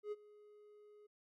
triangle tone with ADSR envelope, 418.4 Hz, G#4, 13 cents sharp, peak -36 dBFS, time 0.03-1.07 s, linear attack 88 ms, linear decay 33 ms, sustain -21 dB, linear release 12 ms, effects none

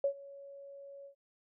sine tone with ADSR envelope, 558 Hz, C#5, 11 cents sharp, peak -25 dBFS, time 0.04-1.15 s, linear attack 3 ms, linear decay 87 ms, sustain -22 dB, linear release 95 ms, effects none

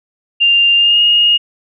sine tone with pitch glide, 2794 to 2856 Hz, F7 to F7, 0 to +38 cents, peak -7 dBFS, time 0.4-1.38 s, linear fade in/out 20 ms, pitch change +38 cents, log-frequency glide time 0.76-1 s, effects none

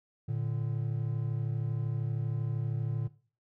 triangle tone pair together, 113.92 / 146.7 Hz, A#2 / D3, -39 / -2 cents, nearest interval major third, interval 437 cents, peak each -30 / -32 dBFS, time 0.28-3.08 s, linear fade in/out 10 ms, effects noise-tail reverb RT60 0.4 s tail -18 dB re dry

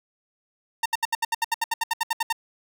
sawtooth tone bursts, 914 Hz, A#5, 34 cents flat, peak -17 dBFS, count 16, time 0.83-2.327 s, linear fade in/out 5 ms, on 27 ms, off 71 ms, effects none

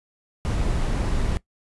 brown noise, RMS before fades -23 dBFS, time 0.45-1.37 s, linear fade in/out 0 ms, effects noise-tail reverb RT60 0.1 s tail -19 dB re dry + resampled to 24000 Hz

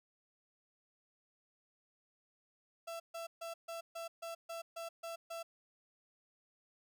35% pulse tone bursts, 668 Hz, E5, 23 cents sharp, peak -40 dBFS, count 10, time 2.87-5.43 s, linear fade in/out 10 ms, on 130 ms, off 140 ms, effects none

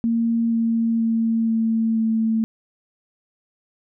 sine tone with pitch steps, 230.4 / 228.5 / 226.7 / 224.9 / 223.1 Hz, A#3 / A#3 / A#3 / A3 / A3, -20 / -34 / -48 / +38 / +24 cents, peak -17 dBFS, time 0.04-2.44 s, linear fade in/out 0 ms, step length 480 ms, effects none

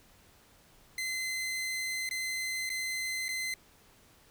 sawtooth tone with dropouts, 2058 Hz, C7, 29 cents flat, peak -29 dBFS, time 0.98-3.54 s, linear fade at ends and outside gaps 2 ms, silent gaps 2.091-2.11 / 2.693-2.7 / 3.283-3.289 s, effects pink hiss -61 dBFS RMS until 4.3 s

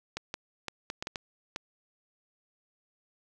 clicks, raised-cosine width 0.2 ms, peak -17 dBFS, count 8, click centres 0.17 / 0.341 / 0.683 / 0.901 / 1.025 / 1.071 / 1.158 / 1.561 s, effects none

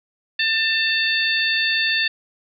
harmonic tone, 894 Hz, A5, 27 cents sharp, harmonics 2 / 3 / 4 / 5, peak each -21 / -23 / -24 / -25 dBFS, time 0.39-2.08 s, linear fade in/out 5 ms, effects none

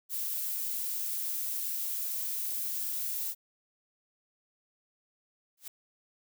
violet noise, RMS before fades -34 dBFS, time 0.09-3.35 s, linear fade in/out 50 ms
blue noise with exponential growth, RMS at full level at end -37 dBFS, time 5.57-5.68 s, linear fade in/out 5 ms, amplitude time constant 23 ms
effects none

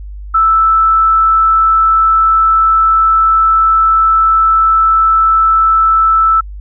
sine tone, 1318.5 Hz, E6, in tune, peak -6 dBFS, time 0.34-6.41 s, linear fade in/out 10 ms, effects added 50 Hz sine -24 dBFS peak until 6.6 s

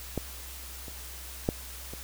clicks, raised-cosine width 2 ms, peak -16 / -29 / -11 / -27 dBFS, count 4, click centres 0.177 / 0.882 / 1.489 / 1.936 s, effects added 63 Hz sine -44 dBFS peak until 2.03 s + white hiss -44 dBFS RMS until 2.03 s

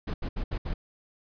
brown noise bursts at uneven times, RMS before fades -30 dBFS, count 5, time 0.07-0.14 / 0.22-0.29 / 0.36-0.44 / 0.51-0.58 / 0.65-0.74 s, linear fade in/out 10 ms, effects resampled to 11025 Hz

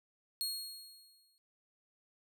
sawtooth tone with exponential decay, 4295 Hz, C8, 44 cents sharp, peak -30 dBFS, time 0.41-1.38 s, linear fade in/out 0 ms, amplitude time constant 210 ms, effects none

